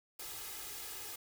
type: noise with comb filter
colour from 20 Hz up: white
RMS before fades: -45 dBFS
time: 0.19-1.16 s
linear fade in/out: 5 ms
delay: 2.4 ms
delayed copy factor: +0.8
effects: none